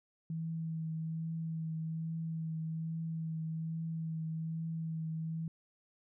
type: tone with vibrato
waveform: sine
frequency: 161.6 Hz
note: E3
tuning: 34 cents flat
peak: -35 dBFS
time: 0.3-5.48 s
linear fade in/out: 2 ms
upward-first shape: triangle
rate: 1.2 Hz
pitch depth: 20 cents each way
effects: none